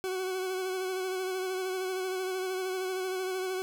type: tone with vibrato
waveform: 40% pulse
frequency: 373.4 Hz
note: F#4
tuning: 16 cents sharp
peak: -30 dBFS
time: 0.04-3.62 s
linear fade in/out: 0 ms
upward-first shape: sine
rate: 13 Hz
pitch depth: 29 cents each way
effects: none